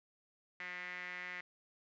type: tone with band-pass filter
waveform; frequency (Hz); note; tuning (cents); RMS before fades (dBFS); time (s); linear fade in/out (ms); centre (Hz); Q
sawtooth; 179.7; F3; +50; -45; 0.6-1.41; 2; 2000; 6.3
effects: resampled to 16000 Hz